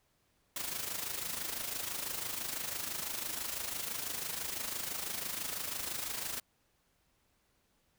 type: noise with amplitude modulation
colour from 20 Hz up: white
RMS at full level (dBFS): -36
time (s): 0.56-6.4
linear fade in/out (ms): 2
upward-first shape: sine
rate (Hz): 26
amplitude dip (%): 60
effects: pink hiss -74 dBFS RMS until 7.98 s